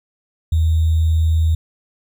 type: tone with sample-and-hold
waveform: sine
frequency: 80.6 Hz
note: E2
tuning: 38 cents flat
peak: -12 dBFS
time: 0.52-1.55 s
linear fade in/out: 5 ms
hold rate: 3675 Hz
effects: none